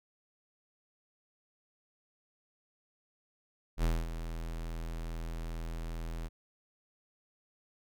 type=tone with ADSR envelope; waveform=square; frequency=41.2 Hz; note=E1; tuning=in tune; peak=-26 dBFS; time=3.77-6.29 s; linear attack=67 ms; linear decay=220 ms; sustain=-11 dB; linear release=28 ms; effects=none